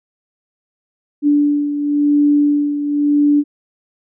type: beating tone pair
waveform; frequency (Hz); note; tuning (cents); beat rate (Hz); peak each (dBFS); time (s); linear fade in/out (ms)
sine; 291.3 / 292.25; D4 / D4; -14 / -8; 0.95; -12 / -19; 1.22-3.44; 50
effects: none